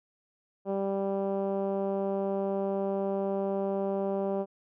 10% pulse tone with low-pass filter, 196 Hz, G3, in tune, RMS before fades -30 dBFS, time 0.65-4.46 s, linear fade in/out 50 ms, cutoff 560 Hz, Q 1.5, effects none

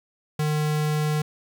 square tone, 151.8 Hz, D#3, 42 cents flat, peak -22 dBFS, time 0.39-1.22 s, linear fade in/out 5 ms, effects 9-bit

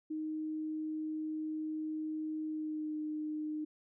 sine tone with pitch glide, 311.1 to 305.9 Hz, D#4 to D#4, 0 to -29 cents, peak -35 dBFS, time 0.1-3.65 s, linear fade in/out 10 ms, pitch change -29 cents, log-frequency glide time 2.46-2.97 s, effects none

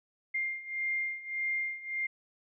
sine beating tone pair, 2109 / 2110.7 Hz, C7 / C7, +13 / +15 cents, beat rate 1.7 Hz, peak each -36 / -33 dBFS, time 0.34-2.07 s, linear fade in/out 10 ms, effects none

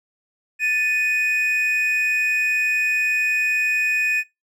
triangle tone pair together, 1760 / 2489 Hz, A6 / D#7, 0 / 0 cents, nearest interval tritone, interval 600 cents, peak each -23 / -17 dBFS, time 0.59-4.24 s, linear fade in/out 50 ms, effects noise-tail reverb RT60 0.2 s tail -21 dB re dry

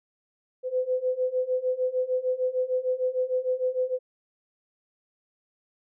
sine beating tone pair, 505 / 511.6 Hz, B4 / C5, +39 / -39 cents, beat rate 6.6 Hz, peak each -28 / -26 dBFS, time 0.63-3.99 s, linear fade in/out 50 ms, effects none

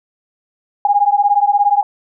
sine beating tone pair, 808 / 825 Hz, G#5 / G#5, -48 / -12 cents, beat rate 17 Hz, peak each -13 dBFS, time 0.85-1.83 s, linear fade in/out 2 ms, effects none

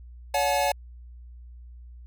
square tone cluster, 567 / 727 / 858 Hz, C#5 / F#5 / A5, +39 / -31 / -44 cents, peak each -27 dBFS, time 0.34-0.72 s, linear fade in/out 5 ms, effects added 60 Hz sine -42 dBFS peak until 2.06 s

